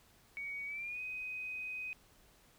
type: tone with pitch glide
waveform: sine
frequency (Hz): 2248 to 2509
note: C#7 to D#7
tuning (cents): +24 to +14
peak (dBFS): -39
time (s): 0.37-1.93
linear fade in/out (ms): 0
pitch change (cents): +190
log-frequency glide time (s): 0.65-1.01
effects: pink hiss -65 dBFS RMS until 2.58 s